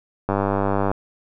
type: click train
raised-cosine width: 1 ms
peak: -7 dBFS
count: 63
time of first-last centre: 0.29-0.915 s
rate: 99.2 Hz
effects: none